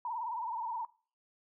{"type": "tone with vibrato", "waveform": "sine", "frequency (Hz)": 932.3, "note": "A#5", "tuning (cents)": 0, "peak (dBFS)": -34, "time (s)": [0.05, 0.85], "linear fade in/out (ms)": 2, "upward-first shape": "triangle", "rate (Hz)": 19, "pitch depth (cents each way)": 130, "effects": ["noise-tail reverb RT60 0.4 s tail -21 dB re dry"]}